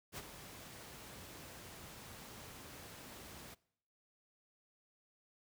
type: noise with ADSR envelope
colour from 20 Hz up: pink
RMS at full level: -43 dBFS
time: 0.12-3.55 s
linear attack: 53 ms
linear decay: 36 ms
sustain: -9 dB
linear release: 17 ms
effects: noise-tail reverb RT60 0.7 s tail -23 dB re dry + high-pass 60 Hz 12 dB/octave